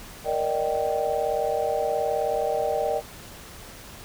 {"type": "chord", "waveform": "sine", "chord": "Eb major seventh", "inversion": "second", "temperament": "just", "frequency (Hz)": [466.7, 583.4, 622.3, 777.8], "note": ["Bb4", "D5", "Eb5", "G5"], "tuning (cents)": [2, -12, 0, -14], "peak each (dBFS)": -28, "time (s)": [0.24, 3.02], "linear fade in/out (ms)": 50, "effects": ["pink hiss -43 dBFS RMS until 4.04 s"]}